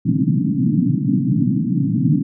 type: band-pass noise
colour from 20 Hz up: pink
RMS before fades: -17 dBFS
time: 0.05-2.23 s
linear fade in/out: 10 ms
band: 120 to 300 Hz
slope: 96 dB/octave
effects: none